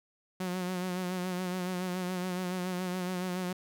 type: tone with vibrato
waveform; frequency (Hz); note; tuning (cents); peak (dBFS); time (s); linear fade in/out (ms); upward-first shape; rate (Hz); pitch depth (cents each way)
sawtooth; 182.1; F#3; -27; -28; 0.4-3.53; 5; sine; 7.1; 41
effects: none